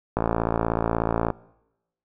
click train, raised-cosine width 1 ms, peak -8 dBFS, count 65, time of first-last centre 0.17-1.303 s, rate 56.5 Hz, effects noise-tail reverb RT60 0.9 s tail -22 dB re dry

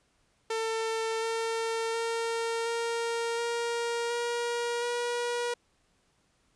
sawtooth tone with pitch steps, 448.4 / 453.6 / 458.9 / 464.2 / 469.6 / 475.1 / 480.6 Hz, A4 / A#4 / A#4 / A#4 / A#4 / A#4 / B4, +33 / -47 / -27 / -7 / +13 / +33 / -47 cents, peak -25 dBFS, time 0.5-5.54 s, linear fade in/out 5 ms, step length 720 ms, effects pink hiss -70 dBFS RMS until 6.55 s + resampled to 22050 Hz

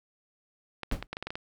clicks, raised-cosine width 0.3 ms, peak -19 dBFS, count 9, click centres 0.833 / 0.914 / 1.026 / 1.13 / 1.169 / 1.226 / 1.27 / 1.305 / 1.355 s
brown noise with exponential decay, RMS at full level -24 dBFS, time 0.92-1.07 s, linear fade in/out 1 ms, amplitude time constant 31 ms
effects none

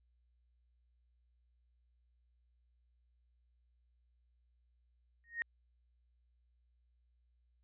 sine tone with exponential growth, 1861 Hz, A#6, 3 cents flat, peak -30 dBFS, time 5.24-5.42 s, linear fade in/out 0 ms, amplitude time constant 37 ms, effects added 60 Hz sine -70 dBFS peak until 7.63 s + resampled to 8000 Hz

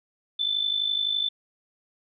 sine tone with amplitude modulation, 3520 Hz, A7, in tune, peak -20 dBFS, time 0.39-1.29 s, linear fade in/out 10 ms, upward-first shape sine, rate 51.8 Hz, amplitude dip 70%, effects none

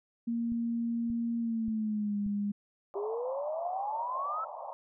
sine tone with pitch glide, 233.1 to 204.1 Hz, A#3 to G#3, 0 to -30 cents, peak -29 dBFS, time 0.27-2.52 s, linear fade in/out 10 ms, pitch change -230 cents, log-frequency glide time 1.39-2.17 s
click train, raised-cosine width 5 ms, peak -33 dBFS, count 4, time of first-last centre 0.52-2.264 s, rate 1.72 Hz
pink band-pass noise, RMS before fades -42 dBFS, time 2.94-4.73 s, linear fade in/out 0 ms, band 550 to 1100 Hz, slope 96 dB/octave
sine exponential sweep, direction up, 391.2 to 1336 Hz, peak -32 dBFS, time 2.95-4.45 s, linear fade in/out 10 ms
effects none

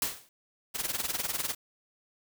white noise with exponential decay, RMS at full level -26 dBFS, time 0.02-0.29 s, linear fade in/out 2 ms, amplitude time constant 58 ms
white noise with tremolo, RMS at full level -29 dBFS, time 0.74-1.55 s, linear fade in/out 20 ms, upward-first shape triangle, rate 20 Hz, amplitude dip 90%
effects none

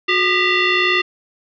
sine tone with frequency modulation, 363.7 Hz, F#4, 30 cents flat, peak -13 dBFS, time 0.08-1.02 s, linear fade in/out 10 ms, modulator 788 Hz, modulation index 4, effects none

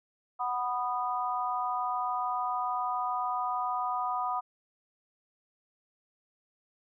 sine chord, B major, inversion second, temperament just, 740.8 / 987.8 / 1234.7 Hz, F#5 / B5 / D#6, +2 / 0 / -14 cents, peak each -33 dBFS, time 0.39-4.41 s, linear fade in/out 20 ms, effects none

